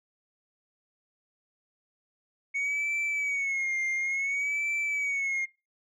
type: tone with vibrato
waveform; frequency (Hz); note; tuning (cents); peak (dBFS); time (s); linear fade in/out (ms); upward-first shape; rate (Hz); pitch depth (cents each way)
sine; 2217; C#7; 0; -24; 2.54-5.46; 20; sine; 0.57; 86
effects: noise-tail reverb RT60 0.3 s tail -24 dB re dry + tanh soft clip ceiling -26 dBFS